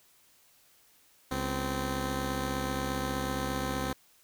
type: tone pair together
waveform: 10% pulse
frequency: 68.4 / 258.5 Hz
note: C#2 / C4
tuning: -23 / -21 cents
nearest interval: octave + major seventh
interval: 2302 cents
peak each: -25 dBFS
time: 1.31-3.93 s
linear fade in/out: 5 ms
effects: white hiss -63 dBFS RMS until 4.23 s